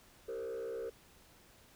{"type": "tone with frequency modulation", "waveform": "sine", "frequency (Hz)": 459.1, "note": "A#4", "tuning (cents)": -26, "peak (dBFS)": -35, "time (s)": [0.28, 0.9], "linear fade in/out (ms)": 10, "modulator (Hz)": 64.1, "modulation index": 0.98, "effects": ["tanh soft clip ceiling -37 dBFS", "pink hiss -62 dBFS RMS until 1.75 s"]}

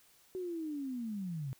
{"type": "linear sweep", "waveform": "sine", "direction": "down", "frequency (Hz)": [377, 126.1], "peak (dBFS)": -36, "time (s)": [0.35, 1.53], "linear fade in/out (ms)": 0, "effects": ["white hiss -65 dBFS RMS until 1.59 s"]}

